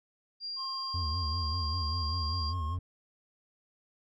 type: tone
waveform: sine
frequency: 4770 Hz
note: D8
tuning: 26 cents sharp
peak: -35 dBFS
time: 0.4-2.54 s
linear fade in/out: 50 ms
type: tone with pitch glide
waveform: triangle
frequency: 1069 to 1075.8 Hz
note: C6 to C6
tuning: +37 to +48 cents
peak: -36 dBFS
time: 0.56-2.78 s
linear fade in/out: 50 ms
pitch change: +11 cents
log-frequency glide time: 1.8-2.44 s
type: tone with vibrato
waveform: triangle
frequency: 82.6 Hz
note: E2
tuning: 4 cents sharp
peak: -29 dBFS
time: 0.94-2.79 s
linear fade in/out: 5 ms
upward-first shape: sine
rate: 5.1 Hz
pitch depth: 160 cents each way
effects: none